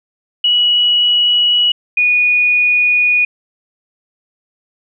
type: tone pair in turn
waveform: sine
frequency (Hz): 2926 / 2460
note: F#7 / D#7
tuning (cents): -20 / -20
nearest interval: minor third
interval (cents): 300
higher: first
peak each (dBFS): -9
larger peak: neither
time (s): 0.44-1.72 / 1.97-3.25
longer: neither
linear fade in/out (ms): 5
effects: none